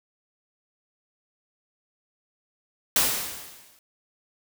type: noise with exponential decay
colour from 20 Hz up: white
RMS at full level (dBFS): -19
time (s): 2.96-3.79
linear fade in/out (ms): 1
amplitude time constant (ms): 180
effects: none